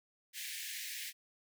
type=high-pass noise; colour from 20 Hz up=pink; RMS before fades=-43 dBFS; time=0.33-1.13 s; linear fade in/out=50 ms; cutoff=1700 Hz; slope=96 dB/octave; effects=none